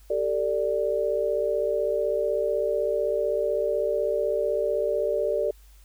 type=chord; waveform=sine; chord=G suspended second; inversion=none; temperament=equal with one note detuned; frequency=392 / 447.9 / 587.3 Hz; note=G4 / A4 / D5; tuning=0 / +31 / 0 cents; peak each=-29 / -27 / -25 dBFS; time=0.1-5.51 s; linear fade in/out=5 ms; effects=added 50 Hz sine -49 dBFS peak until 5.84 s + white hiss -60 dBFS RMS until 5.84 s